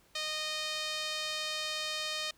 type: tone with band-pass filter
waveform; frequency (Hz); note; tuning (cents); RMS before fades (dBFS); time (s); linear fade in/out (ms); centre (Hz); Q
sawtooth; 617; D#5; -15; -36; 0.15-2.31; 5; 4000; 1.5
effects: pink hiss -65 dBFS RMS until 2.37 s